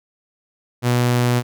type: tone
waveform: sawtooth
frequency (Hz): 122.2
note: B2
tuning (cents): -18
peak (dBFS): -11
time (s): 0.82-1.43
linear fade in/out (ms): 50
effects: none

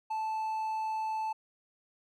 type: tone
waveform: triangle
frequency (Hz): 876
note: A5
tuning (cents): -8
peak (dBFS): -29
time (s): 0.1-1.33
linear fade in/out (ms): 10
effects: none

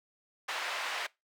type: band-pass noise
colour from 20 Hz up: white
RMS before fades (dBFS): -36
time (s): 0.48-1.07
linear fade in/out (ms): 10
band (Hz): 660 to 2500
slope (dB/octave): 12
effects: noise-tail reverb RT60 0.2 s tail -21 dB re dry + high-pass 400 Hz 12 dB/octave

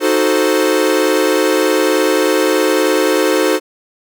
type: chord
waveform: 45% pulse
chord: D# diminished seventh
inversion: none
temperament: equal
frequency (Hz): 311.1 / 370 / 440 / 523.3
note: D#4 / F#4 / A4 / C5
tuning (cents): 0 / 0 / 0 / 0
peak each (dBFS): -17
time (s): 0-3.6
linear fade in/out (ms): 50
effects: none

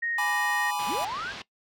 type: tone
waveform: sine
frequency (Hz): 1864.7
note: A#6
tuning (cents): 0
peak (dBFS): -27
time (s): 0.02-0.71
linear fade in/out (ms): 10
type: chord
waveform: square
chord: G# diminished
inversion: none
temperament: equal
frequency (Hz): 830.6 / 987.8 / 1174.7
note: G#5 / B5 / D6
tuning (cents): 0 / 0 / 0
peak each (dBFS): -31 / -33 / -36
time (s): 0.18-1.05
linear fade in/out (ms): 5
type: low-pass noise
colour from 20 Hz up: white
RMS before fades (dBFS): -40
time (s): 0.79-1.42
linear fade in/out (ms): 2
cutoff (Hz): 4300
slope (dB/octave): 24
type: linear sweep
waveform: sine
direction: up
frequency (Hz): 130 to 1718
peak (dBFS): -31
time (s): 0.86-1.34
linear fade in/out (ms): 50
effects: noise-tail reverb RT60 0.1 s tail -19 dB re dry

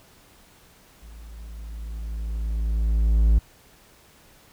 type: tone with level ramp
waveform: triangle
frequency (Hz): 55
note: A1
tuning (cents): 0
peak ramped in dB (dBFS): -39 to -11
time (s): 1.02-3.39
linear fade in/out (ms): 10
effects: pink hiss -54 dBFS RMS until 4.52 s

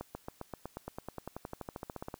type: accelerating click train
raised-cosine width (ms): 1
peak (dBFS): -25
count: 24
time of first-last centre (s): 0.01-2.141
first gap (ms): 140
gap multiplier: 0.96
effects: white hiss -64 dBFS RMS until 2.19 s

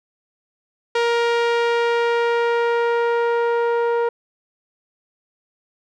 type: tone with low-pass filter sweep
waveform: sawtooth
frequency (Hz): 469.9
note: A#4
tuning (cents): +14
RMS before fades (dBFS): -19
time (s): 0.95-4.09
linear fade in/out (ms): 5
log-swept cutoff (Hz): 4000 to 1100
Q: 0.79
effects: none

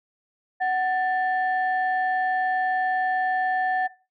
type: tone pair together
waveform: sine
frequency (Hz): 745 / 1771.9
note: F#5 / A6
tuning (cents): +12 / +12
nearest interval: octave + minor third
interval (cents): 1500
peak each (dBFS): -21 / -27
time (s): 0.6-3.88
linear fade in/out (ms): 20
effects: noise-tail reverb RT60 0.3 s tail -17 dB re dry + tanh soft clip ceiling -14 dBFS

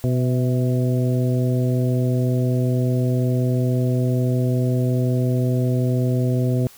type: harmonic tone with a mistuned harmonic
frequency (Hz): 125.4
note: B2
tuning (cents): +27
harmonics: 1 / 2 / 3 / 4 / 5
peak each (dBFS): -18 / -24 / -28 / -30 / -32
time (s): 0.04-6.67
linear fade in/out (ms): 0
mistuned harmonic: 5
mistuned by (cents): +51
effects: white hiss -47 dBFS RMS until 6.77 s

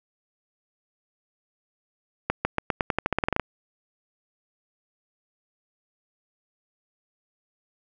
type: accelerating click train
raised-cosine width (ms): 0.5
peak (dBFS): -7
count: 15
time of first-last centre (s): 2.3-3.397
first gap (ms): 150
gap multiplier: 0.89
effects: none

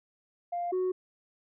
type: tone pair in turn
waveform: sine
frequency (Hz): 698.5 / 369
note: F5 / F#4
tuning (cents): 0 / -5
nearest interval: major seventh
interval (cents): 1105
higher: first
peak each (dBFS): -29 / -24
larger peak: second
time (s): 0.52-0.72 / 0.72-0.92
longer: neither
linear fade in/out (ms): 10
effects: tanh soft clip ceiling -25 dBFS

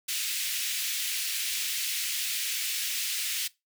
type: high-pass noise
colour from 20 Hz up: pink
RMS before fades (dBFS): -31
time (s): 0.08-3.48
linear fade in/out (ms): 10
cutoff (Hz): 2300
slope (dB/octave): 24
effects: noise-tail reverb RT60 0.2 s tail -20 dB re dry

